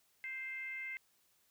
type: tone with frequency modulation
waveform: sine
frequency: 2093 Hz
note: C7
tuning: in tune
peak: -40 dBFS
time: 0.24-0.97 s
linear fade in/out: 0 ms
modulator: 522 Hz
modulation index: 0.49
effects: white hiss -73 dBFS RMS until 1.5 s